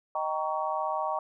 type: chord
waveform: sine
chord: Eb dominant seventh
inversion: none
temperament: just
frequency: 622.3 / 777.8 / 933.4 / 1120.1 Hz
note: Eb5 / G5 / Bb5 / Db6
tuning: 0 / -14 / +2 / +18 cents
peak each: -33 dBFS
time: 0.15-1.19 s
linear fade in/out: 2 ms
effects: none